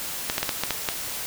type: clicks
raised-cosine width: 0.2 ms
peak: -6 dBFS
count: 7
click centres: 0.299 / 0.381 / 0.43 / 0.492 / 0.636 / 0.707 / 0.888 s
effects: white hiss -32 dBFS RMS until 1.26 s